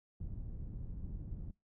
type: low-pass noise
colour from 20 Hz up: pink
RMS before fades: -43 dBFS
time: 0.2-1.51 s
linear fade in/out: 2 ms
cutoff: 140 Hz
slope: 12 dB/octave
effects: noise-tail reverb RT60 0.2 s tail -23 dB re dry